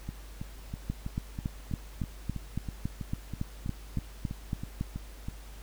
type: two click trains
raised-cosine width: 5 ms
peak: -23 / -18 dBFS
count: 17 / 15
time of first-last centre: 0.09-5.285 / 0.9-4.811 s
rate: 3.08 / 3.58 Hz
effects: added 50 Hz sine -44 dBFS peak until 5.62 s + pink hiss -53 dBFS RMS until 5.62 s